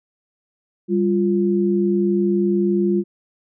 sine tone pair together, 197.45 / 349.2 Hz, G3 / F4, +13 / 0 cents, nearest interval minor seventh, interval 987 cents, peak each -18 dBFS, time 0.88-3.04 s, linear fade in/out 50 ms, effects none

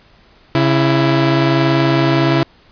sawtooth tone pair together, 136.87 / 331.6 Hz, C#3 / E4, -22 / +10 cents, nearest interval octave + minor third, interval 1532 cents, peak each -10 dBFS, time 0.55-2.43 s, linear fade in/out 0 ms, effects pink hiss -49 dBFS RMS until 2.71 s + resampled to 11025 Hz

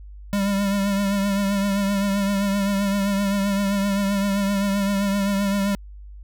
square tone with vibrato, 199.1 Hz, G3, 27 cents sharp, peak -20 dBFS, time 0.33-5.75 s, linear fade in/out 0 ms, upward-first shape triangle, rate 7.7 Hz, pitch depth 46 cents each way, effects added 50 Hz sine -37 dBFS peak until 6.23 s

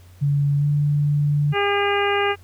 sine tone with pitch glide, 142.7 to 146.04 Hz, D3 to D3, -49 to -9 cents, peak -16 dBFS, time 0.21-1.54 s, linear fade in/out 20 ms, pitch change +40 cents, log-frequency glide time 0.57-0.66 s
harmonic tone, 404.1 Hz, G#4, 47 cents flat, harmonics 1 / 2 / 3 / 4 / 5 / 6 / 7, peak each -21 / -24 / -26 / -27 / -28 / -29 / -29 dBFS, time 1.52-2.36 s, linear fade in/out 50 ms
effects added 90 Hz sine -44 dBFS peak until 2.43 s + pink hiss -55 dBFS RMS until 2.43 s

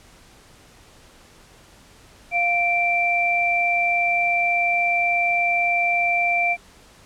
sine tone pair together, 698.5 / 2349 Hz, F5 / D7, 0 / 0 cents, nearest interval octave + major sixth, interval 2100 cents, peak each -22 / -19 dBFS, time 2.31-6.57 s, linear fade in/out 50 ms, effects pink hiss -50 dBFS RMS until 7.05 s + low-pass 10000 Hz 12 dB/octave

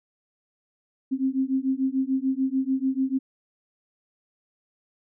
sine beating tone pair, 261.7 / 268.5 Hz, C4 / C4, 0 / +45 cents, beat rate 6.8 Hz, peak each -25 dBFS, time 1.11-3.19 s, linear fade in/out 20 ms, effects none

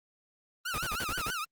sawtooth tone with vibrato, 1356 Hz, E6, 49 cents sharp, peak -29 dBFS, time 0.65-1.45 s, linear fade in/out 10 ms, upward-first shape triangle, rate 6.3 Hz, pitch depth 230 cents each way
pink noise bursts, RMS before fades -36 dBFS, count 7, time 0.74-1.303 s, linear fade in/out 0 ms, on 41 ms, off 46 ms
effects Opus 32 kbps

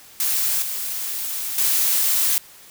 blue noise with level steps, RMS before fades -21 / -27 / -19 dBFS, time 0.2-2.38 s, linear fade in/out 0 ms, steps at 0.62 / 1.58 s, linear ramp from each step 2 ms, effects white hiss -46 dBFS RMS until 2.7 s

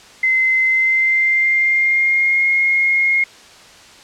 sine tone with pitch glide, 2060 to 2147 Hz, C7 to C7, -28 to +44 cents, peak -12 dBFS, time 0.23-3.24 s, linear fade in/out 5 ms, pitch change +72 cents, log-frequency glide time 0.64-2.49 s, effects white hiss -42 dBFS RMS until 4.03 s + low-pass 6000 Hz 12 dB/octave

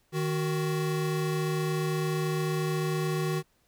square tone pair together, 155.56 / 372.6 Hz, D#3 / F#4, 0 / +12 cents, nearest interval octave + minor third, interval 1512 cents, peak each -29 / -32 dBFS, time 0.12-3.43 s, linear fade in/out 50 ms, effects pink hiss -69 dBFS RMS until 3.67 s

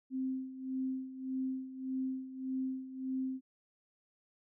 sine tone with tremolo, 261.6 Hz, C4, in tune, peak -32 dBFS, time 0.1-3.41 s, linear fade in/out 50 ms, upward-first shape sine, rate 1.7 Hz, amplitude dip 75%, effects none

